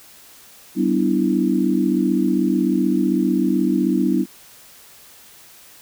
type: chord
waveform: sine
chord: E minor seventh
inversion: first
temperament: equal with one note detuned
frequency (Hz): 192.08 / 246.9 / 293.7 / 329.6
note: G3 / B3 / D4 / E4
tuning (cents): -35 / 0 / 0 / 0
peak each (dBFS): -21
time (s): 0.75-4.26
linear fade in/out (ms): 50
effects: white hiss -46 dBFS RMS until 5.81 s